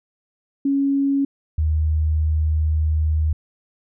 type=tone pair in turn; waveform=sine; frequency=277.2 / 77.79 Hz; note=C#4 / D#2; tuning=0 / 0 cents; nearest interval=octave + minor seventh; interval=2200 cents; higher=first; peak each=-16 dBFS; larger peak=neither; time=0.65-1.25 / 1.58-3.33 s; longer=second; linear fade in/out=5 ms; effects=none